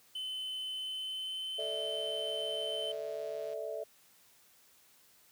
triangle tone with pitch glide, 3043 to 3069 Hz, F#7 to G7, +48 to -37 cents, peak -35 dBFS, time 0.15-2.92 s, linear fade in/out 5 ms, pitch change +15 cents, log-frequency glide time 0.72-1.66 s
sine chord, A suspended fourth, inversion none, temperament equal with one note detuned, 440 / 587.3 / 653.9 Hz, A4 / D5 / E5, 0 / 0 / -14 cents, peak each -41 / -41 / -40 dBFS, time 1.58-3.84 s, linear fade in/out 10 ms
click train, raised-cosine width 0.2 ms, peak -40 dBFS, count 297, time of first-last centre 1.6-3.535 s, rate 153 Hz
effects white hiss -64 dBFS RMS until 5.31 s + high-pass 60 Hz 12 dB/octave

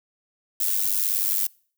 violet noise with amplitude modulation, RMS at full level -20 dBFS, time 0.6-1.47 s, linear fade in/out 5 ms, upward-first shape sine, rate 98.8 Hz, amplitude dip 80%, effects noise-tail reverb RT60 0.5 s tail -26 dB re dry

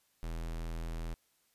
square tone, 41.2 Hz, E1, in tune, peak -37 dBFS, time 0.23-1.14 s, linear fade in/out 0 ms, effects white hiss -73 dBFS RMS until 1.54 s + resampled to 32000 Hz

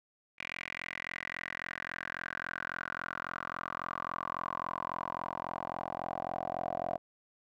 10% pulse tone with band-pass filter sweep, 43.65 Hz, F1, in tune, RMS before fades -39 dBFS, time 0.38-6.98 s, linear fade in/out 20 ms, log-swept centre 2300 to 690 Hz, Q 5.6, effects none

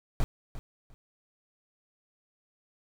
brown noise with echo, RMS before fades -24 dBFS, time 0.2-0.24 s, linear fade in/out 0 ms, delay 350 ms, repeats 2, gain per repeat -14 dB, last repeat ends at 0.94 s, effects none

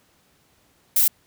violet noise, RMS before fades -17 dBFS, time 0.96-1.08 s, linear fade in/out 5 ms, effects pink hiss -61 dBFS RMS until 1.26 s + high-pass 60 Hz 12 dB/octave

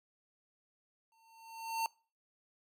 square tone with exponential growth, 905 Hz, A5, 48 cents sharp, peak -30 dBFS, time 1.12-1.86 s, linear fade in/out 1 ms, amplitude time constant 160 ms, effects noise-tail reverb RT60 0.4 s tail -25 dB re dry + MP3 96 kbps

